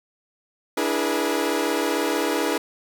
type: chord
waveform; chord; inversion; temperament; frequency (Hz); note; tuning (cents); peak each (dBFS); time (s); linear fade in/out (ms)
sawtooth; E dominant seventh; third; equal with one note detuned; 293.7 / 329.6 / 415.3 / 482; D4 / E4 / G#4 / B4; 0 / 0 / 0 / -42; -23; 0.77-2.58; 5
effects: none